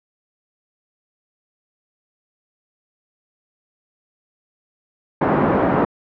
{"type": "band-pass noise", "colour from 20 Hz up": "pink", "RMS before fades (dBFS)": -17, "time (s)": [5.21, 5.85], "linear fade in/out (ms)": 5, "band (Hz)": [190, 1100], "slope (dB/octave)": 12, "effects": ["low-pass 2000 Hz 12 dB/octave"]}